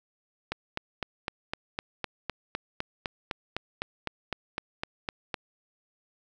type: click train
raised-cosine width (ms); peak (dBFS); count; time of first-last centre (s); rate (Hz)
0.3; -14; 20; 0.52-5.342; 3.94
effects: none